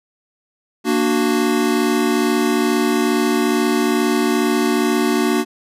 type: chord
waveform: square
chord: Bb augmented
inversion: none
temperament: equal with one note detuned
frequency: 233.1 / 295.4 / 370 Hz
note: Bb3 / D4 / F#4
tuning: 0 / +10 / 0 cents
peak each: -20 dBFS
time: 0.84-5.45 s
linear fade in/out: 50 ms
effects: resampled to 32000 Hz